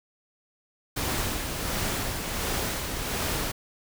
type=noise with tremolo; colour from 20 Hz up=pink; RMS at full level=-28 dBFS; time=0.96-3.52 s; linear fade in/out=10 ms; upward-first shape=sine; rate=1.4 Hz; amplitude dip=40%; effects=none